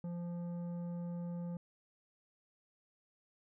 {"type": "tone with tanh clipping", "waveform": "sine", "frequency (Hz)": 173.3, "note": "F3", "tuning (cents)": -13, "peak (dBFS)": -40, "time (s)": [0.04, 1.57], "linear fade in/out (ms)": 2, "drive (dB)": 10, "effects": []}